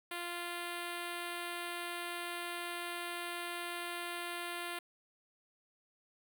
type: tone with notch filter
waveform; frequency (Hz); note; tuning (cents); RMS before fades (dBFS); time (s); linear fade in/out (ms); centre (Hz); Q
5% pulse; 347.6; F4; -8; -41; 0.11-4.79; 5; 5400; 1.2
effects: none

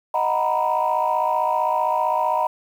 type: chord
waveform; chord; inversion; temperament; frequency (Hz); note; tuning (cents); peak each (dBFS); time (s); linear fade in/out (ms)
sine; B major seventh; first; equal; 622.3 / 740 / 932.3 / 987.8; D#5 / F#5 / A#5 / B5; 0 / 0 / 0 / 0; -24 / -24 / -21 / -23; 0.14-2.47; 5
effects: tanh soft clip ceiling -11 dBFS + 8-bit

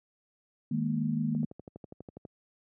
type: chord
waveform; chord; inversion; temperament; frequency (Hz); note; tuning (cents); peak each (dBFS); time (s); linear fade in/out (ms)
sine; D# suspended fourth; none; just; 155.56 / 207.4 / 233.3; D#3 / G#3 / A#3; 0 / -2 / +2; -31 / -33 / -30; 0.71-1.45; 5
type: click train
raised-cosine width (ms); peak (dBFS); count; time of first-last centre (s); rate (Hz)
2; -30; 12; 1.35-2.252; 12.2
effects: high-pass 100 Hz 12 dB/octave

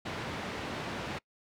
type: band-pass noise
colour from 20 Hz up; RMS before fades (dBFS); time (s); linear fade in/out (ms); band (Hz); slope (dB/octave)
pink; -38; 0.05-1.19; 10; 110 to 3300; 12
effects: noise-tail reverb RT60 0.1 s tail -24 dB re dry

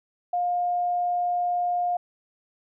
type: tone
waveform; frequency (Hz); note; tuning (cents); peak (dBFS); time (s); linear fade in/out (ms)
sine; 709; F5; +26; -22; 0.33-1.97; 5
effects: none

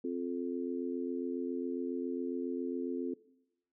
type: harmonic tone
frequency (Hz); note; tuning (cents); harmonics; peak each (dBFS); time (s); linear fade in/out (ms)
87.31; F2; 0; 3 / 4 / 5; -36 / -38 / -40; 0.04-3.14; 5
effects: noise-tail reverb RT60 0.9 s tail -21 dB re dry

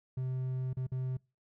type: tone with dropouts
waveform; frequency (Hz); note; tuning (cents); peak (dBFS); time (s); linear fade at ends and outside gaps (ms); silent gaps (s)
triangle; 129.1; C3; -23; -30; 0.17-1.17; 5; 0.732-0.769 / 0.868-0.918
effects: noise-tail reverb RT60 0.3 s tail -26 dB re dry

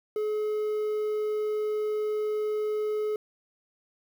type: tone with quantisation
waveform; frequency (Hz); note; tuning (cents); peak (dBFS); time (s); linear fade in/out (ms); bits
triangle; 425.7; G#4; +43; -24; 0.16-3.16; 2; 9
effects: none

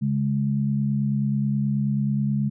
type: tone pair together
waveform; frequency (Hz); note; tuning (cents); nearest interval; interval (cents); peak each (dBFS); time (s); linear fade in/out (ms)
sine; 138.36 / 207.7; C#3 / G#3; -3 / 0; perfect fifth; 703; -23 / -23; 0.01-2.5; 20
effects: none

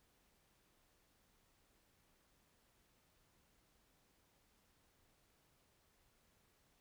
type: silence
effects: pink hiss -75 dBFS RMS until 6.8 s

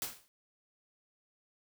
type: noise with exponential decay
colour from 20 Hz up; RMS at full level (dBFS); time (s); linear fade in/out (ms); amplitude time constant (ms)
white; -34; 0.02-0.28; 0; 56
effects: none

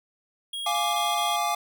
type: tone bursts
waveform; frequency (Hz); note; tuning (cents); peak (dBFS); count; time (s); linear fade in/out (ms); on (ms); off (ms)
square; 3286; G#7; -19; -31; 4; 0.53-1.362; 5; 190; 24
type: chord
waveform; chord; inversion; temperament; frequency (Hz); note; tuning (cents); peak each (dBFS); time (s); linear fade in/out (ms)
square; D diminished; first; equal; 698.5 / 830.6 / 1174.7; F5 / Ab5 / D6; 0 / 0 / 0; -29; 0.66-1.55; 5
effects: none

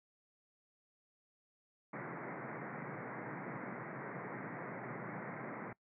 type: band-pass noise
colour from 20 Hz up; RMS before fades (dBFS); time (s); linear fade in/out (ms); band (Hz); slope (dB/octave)
pink; -45; 1.93-5.73; 5; 120 to 2200; 96
effects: noise-tail reverb RT60 0.1 s tail -22 dB re dry

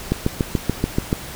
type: click train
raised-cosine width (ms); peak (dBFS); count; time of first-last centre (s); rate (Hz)
3; -4; 8; 0.12-1.129; 6.94
effects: pink hiss -34 dBFS RMS until 1.35 s

